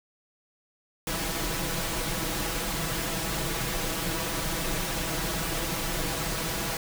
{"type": "noise with comb filter", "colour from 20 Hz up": "pink", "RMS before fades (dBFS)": -30, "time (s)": [1.07, 6.77], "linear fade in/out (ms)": 2, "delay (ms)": 6.1, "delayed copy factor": 0.75, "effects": []}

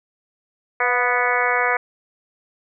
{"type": "harmonic tone with a mistuned harmonic", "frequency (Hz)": 246.6, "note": "B3", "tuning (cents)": -2, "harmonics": [2, 3, 4, 5, 6, 7, 8, 9], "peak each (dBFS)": [-25, -25, -25, -25, -25, -25, -25, -25], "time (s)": [0.8, 1.77], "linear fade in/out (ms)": 5, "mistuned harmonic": 3, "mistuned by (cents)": -35, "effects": []}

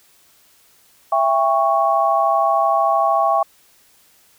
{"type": "chord", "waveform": "sine", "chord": "C# diminished", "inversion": "first", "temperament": "just", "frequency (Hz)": [665.2, 798.3, 1108.7], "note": ["E5", "G5", "C#6"], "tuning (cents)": [16, 31, 0], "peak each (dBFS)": -18, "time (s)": [1.12, 3.43], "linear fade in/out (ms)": 5, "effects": ["white hiss -54 dBFS RMS until 4.38 s"]}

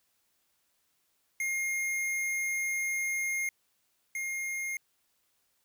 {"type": "tone pair in turn", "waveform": "square", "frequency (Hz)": [2132, 2132], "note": ["C7", "C7"], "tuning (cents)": [32, 32], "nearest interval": "unison", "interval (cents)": 0, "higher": "neither", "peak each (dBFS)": [-30, -33], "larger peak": "first", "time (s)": [[1.4, 3.49], [4.15, 4.77]], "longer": "first", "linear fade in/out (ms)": 2, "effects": ["white hiss -74 dBFS RMS until 5.64 s"]}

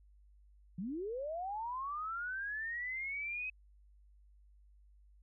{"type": "linear sweep", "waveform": "sine", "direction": "up", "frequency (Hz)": [164.81, 2549], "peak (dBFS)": -37, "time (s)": [0.78, 3.5], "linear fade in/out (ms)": 5, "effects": ["added 50 Hz sine -60 dBFS peak until 5.22 s"]}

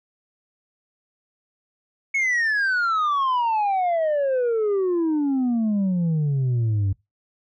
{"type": "exponential sweep", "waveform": "sine", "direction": "down", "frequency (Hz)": [2217, 94.4], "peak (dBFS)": -16, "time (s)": [2.14, 6.93], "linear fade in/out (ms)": 10, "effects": ["noise-tail reverb RT60 0.2 s tail -23 dB re dry", "tanh soft clip ceiling -18 dBFS"]}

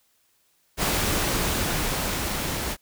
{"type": "noise with level ramp", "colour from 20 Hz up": "pink", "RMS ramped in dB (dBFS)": [-23, -29], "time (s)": [0.77, 2.77], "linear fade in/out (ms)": 50, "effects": ["white hiss -66 dBFS RMS until 2.81 s"]}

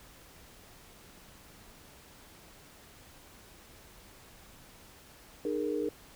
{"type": "chord", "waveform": "sine", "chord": "D# suspended fourth", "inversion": "none", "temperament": "equal with one note detuned", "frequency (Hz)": [304.5, 415.3, 466.2], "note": ["D#4", "G#4", "A#4"], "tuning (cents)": [-37, 0, 0], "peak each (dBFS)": -34, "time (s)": [5.45, 5.89], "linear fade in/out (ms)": 2, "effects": ["pink hiss -55 dBFS RMS until 6.15 s"]}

